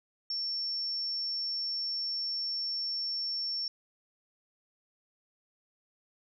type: tone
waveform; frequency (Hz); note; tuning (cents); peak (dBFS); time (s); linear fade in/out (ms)
sine; 5440; F8; -46; -31; 0.3-3.68; 2
effects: none